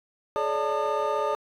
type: tone cluster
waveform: triangle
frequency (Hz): 425.7 / 562 / 598 / 891 / 1214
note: G#4 / C#5 / D5 / A5 / D#6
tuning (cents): +43 / +24 / +31 / +22 / -43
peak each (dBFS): -28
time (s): 0.36-1.35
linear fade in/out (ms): 0
effects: tanh soft clip ceiling -14 dBFS